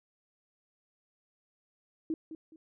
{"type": "tone with echo", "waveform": "sine", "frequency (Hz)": 319, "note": "D#4", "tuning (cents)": 43, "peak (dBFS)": -29, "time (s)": [2.1, 2.14], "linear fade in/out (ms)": 2, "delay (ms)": 210, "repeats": 2, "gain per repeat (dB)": -11, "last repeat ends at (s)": 2.56, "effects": []}